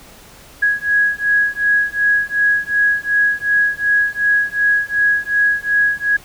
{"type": "beating tone pair", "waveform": "sine", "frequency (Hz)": [1661.2, 1663.9], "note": ["G#6", "G#6"], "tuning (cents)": [0, 3], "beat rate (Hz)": 2.7, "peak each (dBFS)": -16, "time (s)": [0.62, 6.17], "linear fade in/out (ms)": 10, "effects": ["pink hiss -42 dBFS RMS until 6.24 s"]}